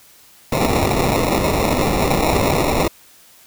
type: noise with sample-and-hold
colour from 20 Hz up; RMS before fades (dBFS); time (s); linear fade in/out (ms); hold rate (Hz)
white; -17; 0.52-2.88; 5; 1575
effects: white hiss -48 dBFS RMS until 3.46 s